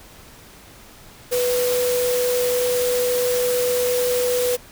sine tone in noise, 493.9 Hz, B4, in tune, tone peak -18 dBFS, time 1.31-4.57 s, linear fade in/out 20 ms, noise white, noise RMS -27 dBFS, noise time 1.31-4.57 s, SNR +6 dB, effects pink hiss -45 dBFS RMS until 4.71 s

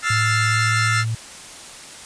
40% pulse chord, F major seventh, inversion third, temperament equal, 1318.5 / 1396.9 / 1760 / 2093 Hz, E6 / F6 / A6 / C7, 0 / 0 / 0 / 0 cents, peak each -23 dBFS, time 0.02-1.05 s, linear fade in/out 50 ms
sine tone with pitch glide, 110 to 112.57 Hz, A2 to A2, 0 to +40 cents, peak -20 dBFS, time 0.1-1.15 s, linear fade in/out 5 ms, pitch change +40 cents, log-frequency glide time 0.46-0.73 s
effects white hiss -38 dBFS RMS until 2.05 s + resampled to 22050 Hz

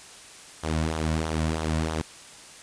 sawtooth tone with flanger, 79.3 Hz, D#2, 33 cents sharp, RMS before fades -27 dBFS, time 0.63-2.02 s, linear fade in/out 10 ms, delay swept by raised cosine 0.4 to 2.5 ms, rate 3.1 Hz, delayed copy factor -0.6, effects white hiss -46 dBFS RMS until 2.62 s + resampled to 22050 Hz

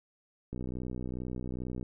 click train, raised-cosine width 3 ms, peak -25 dBFS, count 82, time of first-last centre 0.53-1.828 s, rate 62.4 Hz, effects none

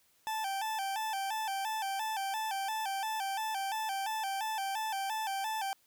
40% pulse tone with vibrato, 827 Hz, G#5, 8 cents flat, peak -32 dBFS, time 0.27-5.73 s, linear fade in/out 0 ms, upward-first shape square, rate 2.9 Hz, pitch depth 100 cents each way, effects white hiss -69 dBFS RMS until 5.86 s

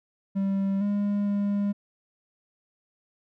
triangle tone with pitch steps, 195.4 / 203.7 / 202.5 Hz, G3 / G#3 / G#3, -5 / -33 / -43 cents, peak -21 dBFS, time 0.35-1.73 s, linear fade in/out 20 ms, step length 460 ms, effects none

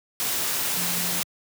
sine tone in noise, 175.7 Hz, F3, 11 cents sharp, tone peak -34 dBFS, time 0.77-1.2 s, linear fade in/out 0 ms, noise white, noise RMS -26 dBFS, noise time 0.2-1.23 s, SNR -11 dB, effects high-pass 100 Hz 12 dB/octave

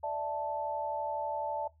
sine chord, D suspended second, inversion none, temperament equal, 587.3 / 659.3 / 880 Hz, D5 / E5 / A5, 0 / 0 / 0 cents, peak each -37 / -38 / -34 dBFS, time 0.03-1.68 s, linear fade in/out 10 ms, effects noise-tail reverb RT60 0.2 s tail -21 dB re dry + added 78 Hz sine -61 dBFS peak until 1.8 s

